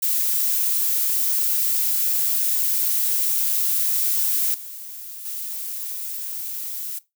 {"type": "noise with level steps", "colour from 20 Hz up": "violet", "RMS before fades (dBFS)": [-21, -36, -30], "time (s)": [0.02, 6.99], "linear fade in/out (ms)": 10, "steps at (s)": [4.54, 5.25], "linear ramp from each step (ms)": 5, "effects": ["noise-tail reverb RT60 0.2 s tail -18 dB re dry"]}